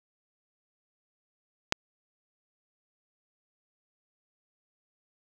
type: click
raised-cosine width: 0.2 ms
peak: -5 dBFS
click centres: 1.724 s
effects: none